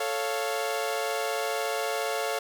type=chord; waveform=sawtooth; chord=A augmented; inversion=none; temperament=equal; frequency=440 / 554.4 / 698.5 Hz; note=A4 / C#5 / E#5; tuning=0 / 0 / 0 cents; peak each=-28 dBFS; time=0-2.39 s; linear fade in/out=5 ms; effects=none